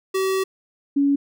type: tone pair in turn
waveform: square / sine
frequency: 381.9 / 281.3 Hz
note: G4 / C#4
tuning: -45 / +26 cents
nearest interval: perfect fourth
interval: 529 cents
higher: first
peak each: -20 / -15 dBFS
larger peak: second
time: 0.14-0.44 / 0.96-1.16 s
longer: first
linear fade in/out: 10 ms
effects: none